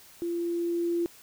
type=tone with level ramp; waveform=sine; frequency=342.4 Hz; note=F4; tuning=34 cents flat; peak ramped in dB=-28 to -24 dBFS; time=0.22-1.06 s; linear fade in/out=0 ms; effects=white hiss -53 dBFS RMS until 1.22 s